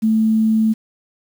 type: tone with quantisation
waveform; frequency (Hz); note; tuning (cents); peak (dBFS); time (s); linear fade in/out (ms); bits
sine; 220; A3; 0; -12; 0.02-0.74; 20; 7
effects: none